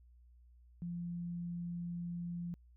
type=tone; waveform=sine; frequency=173 Hz; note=F3; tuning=16 cents flat; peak=-38 dBFS; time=0.82-2.54 s; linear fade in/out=0 ms; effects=added 60 Hz sine -59 dBFS peak until 2.76 s